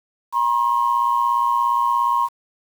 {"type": "tone pair together", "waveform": "sine", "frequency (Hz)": [956, 1073.1], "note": ["A#5", "C6"], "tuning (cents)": [43, 43], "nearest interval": "major second", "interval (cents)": 200, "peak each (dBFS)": -18, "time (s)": [0.32, 2.29], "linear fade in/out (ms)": 50, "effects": ["tanh soft clip ceiling -8 dBFS", "7-bit"]}